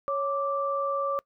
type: tone pair together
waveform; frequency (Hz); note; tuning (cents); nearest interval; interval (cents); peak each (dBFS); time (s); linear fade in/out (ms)
sine; 554.4 / 1171.5; C#5 / D6; 0 / -5; octave + minor second; 1295; -28; 0.08-1.19; 0
effects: noise-tail reverb RT60 0.1 s tail -23 dB re dry